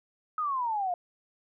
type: exponential sweep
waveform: sine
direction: down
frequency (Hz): 1282 to 693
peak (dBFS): -27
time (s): 0.38-0.94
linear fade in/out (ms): 2
effects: none